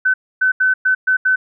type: tone bursts at uneven times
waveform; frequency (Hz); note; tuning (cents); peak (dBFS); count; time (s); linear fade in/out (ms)
sine; 1517; F#6; +43; -11; 6; 0.05-0.14 / 0.41-0.52 / 0.6-0.74 / 0.85-0.95 / 1.07-1.17 / 1.25-1.36; 10
effects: none